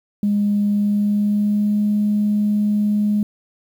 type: tone with pitch glide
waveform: sine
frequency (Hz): 205.1 to 208.4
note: G#3 to G#3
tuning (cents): -21 to +6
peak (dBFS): -14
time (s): 0.23-3.23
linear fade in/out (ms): 2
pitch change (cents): +27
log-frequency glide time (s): 0.69-1.83
effects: tanh soft clip ceiling -10 dBFS + 8-bit